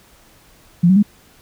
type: tone with pitch steps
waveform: sine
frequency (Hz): 173.4 / 189.09 / 206.2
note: F3 / F#3 / G#3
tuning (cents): -12 / +38 / -12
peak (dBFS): -8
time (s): 0.83-1.028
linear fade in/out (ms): 10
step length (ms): 66
effects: pink hiss -50 dBFS RMS until 1.41 s